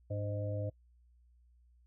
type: harmonic tone with a mistuned harmonic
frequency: 103.5 Hz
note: G#2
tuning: 5 cents flat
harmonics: 1 / 3 / 5 / 6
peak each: -35 / -46 / -42 / -43 dBFS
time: 0.1-0.7 s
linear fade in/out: 10 ms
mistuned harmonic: 3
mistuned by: -74 cents
effects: noise-tail reverb RT60 0.1 s tail -25 dB re dry + added 60 Hz sine -62 dBFS peak until 1.86 s